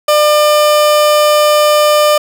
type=tone; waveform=30% pulse; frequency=600 Hz; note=D5; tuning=37 cents sharp; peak=-4 dBFS; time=0.08-2.18 s; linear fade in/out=5 ms; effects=none